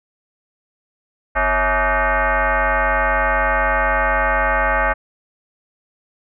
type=tone with frequency modulation; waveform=sine; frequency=348 Hz; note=F4; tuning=6 cents flat; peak=-14 dBFS; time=1.35-4.94 s; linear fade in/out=20 ms; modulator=300 Hz; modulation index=5.4; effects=none